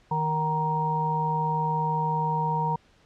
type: harmonic tone with a mistuned harmonic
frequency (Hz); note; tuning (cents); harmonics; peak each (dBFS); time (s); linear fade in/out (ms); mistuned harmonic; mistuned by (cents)
156.2; D#3; +7; 1 / 3 / 5 / 6; -28 / -35 / -36 / -25; 0.11-2.76; 5; 5; -29
effects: pink hiss -60 dBFS RMS until 3.05 s + low-pass 5000 Hz 12 dB/octave